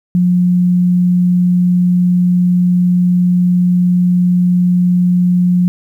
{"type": "tone", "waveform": "sine", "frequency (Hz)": 178.6, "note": "F3", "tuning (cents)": 39, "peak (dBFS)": -8, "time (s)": [0.15, 5.68], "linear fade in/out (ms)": 0, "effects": ["8-bit"]}